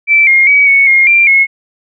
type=tone with pitch steps; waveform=sine; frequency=2327 / 2134 / 2270 / 2216 / 2138 / 2371 / 2174 Hz; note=D7 / C7 / C#7 / C#7 / C7 / D7 / C#7; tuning=-17 / +34 / +41 / -1 / +37 / +16 / -34 cents; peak=-4 dBFS; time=0.07-1.47 s; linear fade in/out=50 ms; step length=200 ms; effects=none